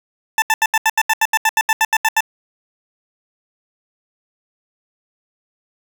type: tone bursts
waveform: 20% pulse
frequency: 883 Hz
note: A5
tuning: 6 cents sharp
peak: -7 dBFS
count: 16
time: 0.38-2.206 s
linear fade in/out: 2 ms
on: 41 ms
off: 78 ms
effects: none